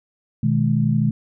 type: chord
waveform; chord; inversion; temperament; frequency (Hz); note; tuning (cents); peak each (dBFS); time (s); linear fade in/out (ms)
sine; G# minor; first; equal with one note detuned; 123.47 / 155.56 / 211.6; B2 / D#3 / G#3; 0 / 0 / +33; -20; 0.43-1.11; 5
effects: none